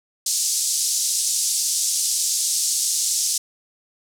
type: band-pass noise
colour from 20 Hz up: pink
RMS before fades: -22 dBFS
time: 0.26-3.38 s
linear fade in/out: 5 ms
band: 5300 to 9800 Hz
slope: 24 dB/octave
effects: none